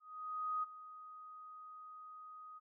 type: tone with ADSR envelope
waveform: sine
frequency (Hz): 1250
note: D#6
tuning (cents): +8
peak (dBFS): -34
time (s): 0-2.6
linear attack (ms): 630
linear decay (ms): 18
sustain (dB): -16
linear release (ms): 27
effects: none